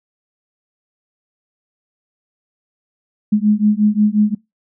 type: beating tone pair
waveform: sine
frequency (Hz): 207.7 / 213.3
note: G#3 / G#3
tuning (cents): 0 / +46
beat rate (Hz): 5.6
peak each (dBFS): -14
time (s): 3.32-4.35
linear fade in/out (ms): 10
effects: noise-tail reverb RT60 0.2 s tail -24 dB re dry